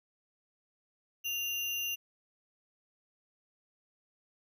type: tone with sample-and-hold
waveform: sine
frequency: 2794 Hz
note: F7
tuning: in tune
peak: -32 dBFS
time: 1.24-1.96 s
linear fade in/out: 20 ms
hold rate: 8820 Hz
effects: none